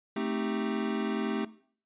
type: chord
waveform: square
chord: A half-diminished seventh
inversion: none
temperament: equal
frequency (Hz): 220 / 261.6 / 311.1 / 392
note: A3 / C4 / Eb4 / G4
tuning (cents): 0 / 0 / 0 / 0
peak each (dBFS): -34 / -36 / -38 / -36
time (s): 0.16-1.45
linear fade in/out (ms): 5
effects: noise-tail reverb RT60 0.5 s tail -17 dB re dry + resampled to 8000 Hz